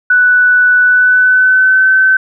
sine tone with pitch glide, 1485 to 1531.2 Hz, F#6 to G6, +6 to -41 cents, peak -5 dBFS, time 0.1-2.17 s, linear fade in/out 5 ms, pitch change +53 cents, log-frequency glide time 0.82-1.91 s, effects none

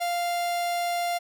45% pulse tone, 697 Hz, F5, 4 cents flat, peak -25 dBFS, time 0-1.19 s, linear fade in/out 20 ms, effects none

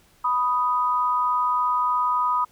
sine tone pair together, 987.8 / 1244.6 Hz, B5 / D#6, 0 / 0 cents, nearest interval major third, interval 400 cents, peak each -22 dBFS, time 0.24-2.45 s, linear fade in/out 10 ms, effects pink hiss -58 dBFS RMS until 2.51 s

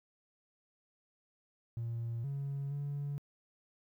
triangle tone with pitch steps, 116.3 / 139.5 / 142.9 Hz, A#2 / C#3 / D3, -4 / +11 / -47 cents, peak -32 dBFS, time 1.77-3.18 s, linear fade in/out 0 ms, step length 470 ms, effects tanh soft clip ceiling -31 dBFS + 12-bit

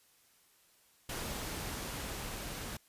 pink noise with level ramp, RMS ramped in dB -39 to -42 dBFS, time 1.09-2.77 s, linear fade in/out 5 ms, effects white hiss -67 dBFS RMS until 2.88 s + resampled to 32000 Hz

